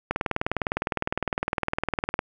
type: click train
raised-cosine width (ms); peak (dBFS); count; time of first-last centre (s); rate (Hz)
0.5; -9; 42; 0.11-2.191; 19.7
effects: none